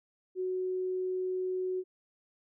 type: tone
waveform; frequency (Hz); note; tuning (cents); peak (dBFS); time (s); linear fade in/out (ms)
sine; 370; F#4; 0; -30; 0.35-1.84; 50
effects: none